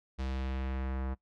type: tone with low-pass filter sweep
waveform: square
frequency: 65.7 Hz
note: C2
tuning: 8 cents sharp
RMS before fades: -35 dBFS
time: 0.18-1.15 s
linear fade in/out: 20 ms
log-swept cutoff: 4900 to 1300 Hz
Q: 1.1
effects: noise-tail reverb RT60 0.1 s tail -20 dB re dry